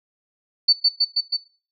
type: tone with echo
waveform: sine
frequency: 4500 Hz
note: C#8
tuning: 25 cents sharp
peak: -10 dBFS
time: 0.68-0.73 s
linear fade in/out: 10 ms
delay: 160 ms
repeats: 4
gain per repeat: -2 dB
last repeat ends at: 1.37 s
effects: noise-tail reverb RT60 0.4 s tail -21 dB re dry